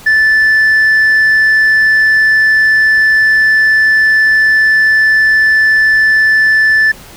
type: tone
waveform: sine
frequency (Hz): 1753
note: A6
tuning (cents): -7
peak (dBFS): -3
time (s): 0.06-6.92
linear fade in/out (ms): 10
effects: tanh soft clip ceiling -5 dBFS + pink hiss -35 dBFS RMS until 7.16 s